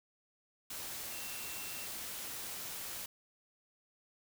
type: tone in noise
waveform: sine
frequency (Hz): 2700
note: E7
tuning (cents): +41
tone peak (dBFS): -50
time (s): 1.11-1.86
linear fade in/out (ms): 5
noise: white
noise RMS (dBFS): -43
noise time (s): 0.7-3.06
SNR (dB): -10
effects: none